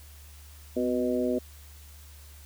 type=harmonic tone with a mistuned harmonic; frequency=123.47 Hz; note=B2; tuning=in tune; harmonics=2 / 3 / 4 / 5; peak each=-28 / -30 / -31 / -32 dBFS; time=0.76-1.39 s; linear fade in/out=10 ms; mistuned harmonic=2; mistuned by=+39 cents; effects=added 73 Hz sine -47 dBFS peak until 2.45 s + white hiss -54 dBFS RMS until 2.45 s